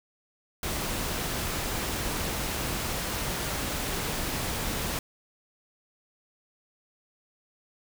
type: noise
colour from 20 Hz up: pink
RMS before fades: -31 dBFS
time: 0.63-4.99 s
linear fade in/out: 2 ms
effects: none